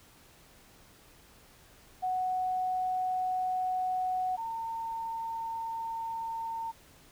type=tone pair in turn; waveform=sine; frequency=740 / 909.1 Hz; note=F#5 / A#5; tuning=0 / -44 cents; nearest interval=major third; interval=356 cents; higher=second; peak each=-28 / -33 dBFS; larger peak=first; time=2.02-4.37 / 4.37-6.72 s; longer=neither; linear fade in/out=20 ms; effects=pink hiss -58 dBFS RMS until 7.11 s